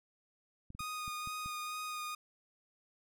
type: clicks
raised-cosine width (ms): 5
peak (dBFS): -36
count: 6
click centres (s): 0.704 / 0.75 / 0.806 / 1.079 / 1.274 / 1.46
type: tone with vibrato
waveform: sawtooth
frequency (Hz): 1236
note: D#6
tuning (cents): -12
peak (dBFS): -35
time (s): 0.79-2.15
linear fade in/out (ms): 5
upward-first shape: sine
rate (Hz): 2.2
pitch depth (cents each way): 13
effects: none